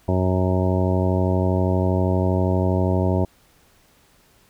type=harmonic tone; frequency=92.5 Hz; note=F#2; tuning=in tune; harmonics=1 / 2 / 3 / 4 / 5 / 6 / 7 / 9 / 10; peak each=-20 / -24 / -27 / -26 / -32 / -29 / -28 / -35 / -33 dBFS; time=0.08-3.25 s; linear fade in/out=5 ms; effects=pink hiss -57 dBFS RMS until 4.49 s